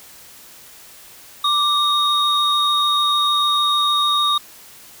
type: tone pair together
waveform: triangle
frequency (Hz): 1174.7 / 3734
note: D6 / A#7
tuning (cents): 0 / +2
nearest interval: octave + minor sixth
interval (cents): 2002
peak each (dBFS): -16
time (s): 1.44-4.38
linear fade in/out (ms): 5
effects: white hiss -43 dBFS RMS until 5 s